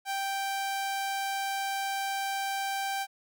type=tone; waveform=sawtooth; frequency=784 Hz; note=G5; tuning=in tune; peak=-26 dBFS; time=0.05-3.07 s; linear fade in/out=50 ms; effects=none